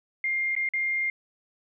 sine tone with dropouts, 2114 Hz, C7, 17 cents sharp, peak -24 dBFS, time 0.24-1.1 s, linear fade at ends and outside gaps 2 ms, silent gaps 0.552-0.564 / 0.689-0.736 s, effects none

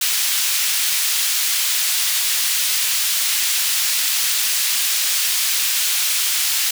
pink high-pass noise, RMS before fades -19 dBFS, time 0.01-6.71 s, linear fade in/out 5 ms, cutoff 3000 Hz, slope 12 dB/octave, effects none

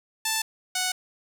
5% pulse tone pair in turn, 882 / 738.7 Hz, A5 / F#5, +4 / -3 cents, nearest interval minor third, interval 307 cents, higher first, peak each -12 / -13 dBFS, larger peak first, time 0.25-0.42 / 0.75-0.92 s, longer neither, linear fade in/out 5 ms, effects none

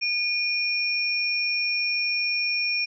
sine tone pair together, 2438 / 5473 Hz, D#7 / F8, -36 / -36 cents, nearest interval octave + major second, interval 1400 cents, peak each -24 / -27 dBFS, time 0.01-2.86 s, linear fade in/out 20 ms, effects none

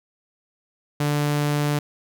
sawtooth tone, 146.83 Hz, D3, in tune, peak -16 dBFS, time 1-1.79 s, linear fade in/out 5 ms, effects none

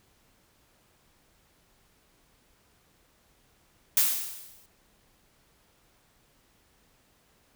blue noise with exponential decay, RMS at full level -20 dBFS, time 3.97-4.66 s, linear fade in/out 2 ms, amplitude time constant 150 ms, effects pink hiss -65 dBFS RMS until 7.55 s

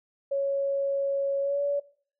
sine tone with pitch glide, 554.4 to 570 Hz, C#5 to C#5, 0 to +48 cents, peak -24 dBFS, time 0.31-1.8 s, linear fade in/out 10 ms, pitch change +48 cents, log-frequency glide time 1.41-1.62 s, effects noise-tail reverb RT60 0.5 s tail -20 dB re dry

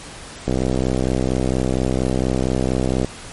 click train, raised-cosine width 2 ms, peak -6 dBFS, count 166, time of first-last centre 0.48-3.046 s, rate 64.3 Hz, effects pink hiss -36 dBFS RMS until 3.32 s + MP3 48 kbps

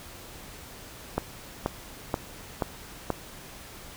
click train, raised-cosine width 1 ms, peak -11 dBFS, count 5, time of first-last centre 1.18-3.103 s, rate 2.08 Hz, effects pink hiss -45 dBFS RMS until 3.96 s

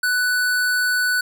square tone, 1489 Hz, F#6, 11 cents sharp, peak -18 dBFS, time 0.03-1.21 s, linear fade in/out 5 ms, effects none

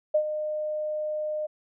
sine tone with ADSR envelope, 610 Hz, D#5, 34 cents flat, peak -17 dBFS, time 0.14-1.47 s, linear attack 10 ms, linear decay 78 ms, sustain -10 dB, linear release 16 ms, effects none

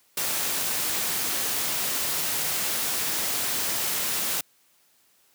white noise, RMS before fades -27 dBFS, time 0.17-4.41 s, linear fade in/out 5 ms, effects white hiss -63 dBFS RMS until 5.34 s + high-pass 100 Hz 12 dB/octave

